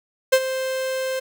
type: tone with ADSR envelope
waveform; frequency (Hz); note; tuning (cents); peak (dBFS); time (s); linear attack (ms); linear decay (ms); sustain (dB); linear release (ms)
45% pulse; 523.3; C5; 0; -10; 0.32-1.2; 13; 58; -13; 12
effects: none